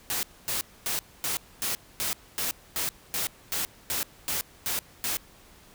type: noise bursts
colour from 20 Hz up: white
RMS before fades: -29 dBFS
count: 14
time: 0.1-5.17 s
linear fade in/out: 0 ms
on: 130 ms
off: 250 ms
effects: pink hiss -54 dBFS RMS until 5.74 s